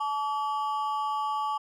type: ring-modulated tone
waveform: triangle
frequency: 1004 Hz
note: B5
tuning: 28 cents sharp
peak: -22 dBFS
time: 0-1.58 s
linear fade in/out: 10 ms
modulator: 142 Hz
effects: none